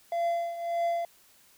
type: tone with tremolo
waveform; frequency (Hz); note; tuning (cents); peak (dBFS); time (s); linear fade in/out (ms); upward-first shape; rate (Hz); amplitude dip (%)
triangle; 683; F5; -39; -22; 0.12-1.05; 2; triangle; 1.7; 75
effects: white hiss -60 dBFS RMS until 1.57 s